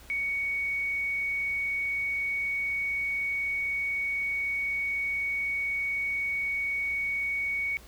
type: tone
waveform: sine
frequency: 2234 Hz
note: C#7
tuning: 13 cents sharp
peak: -27 dBFS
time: 0.1-7.77 s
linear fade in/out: 0 ms
effects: added 60 Hz sine -52 dBFS peak until 7.87 s + pink hiss -53 dBFS RMS until 7.87 s